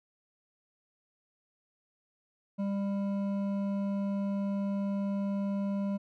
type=tone with hard clipping; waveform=sine; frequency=198.9 Hz; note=G3; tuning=25 cents sharp; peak=-31 dBFS; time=2.58-5.98 s; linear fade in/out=20 ms; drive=9 dB; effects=none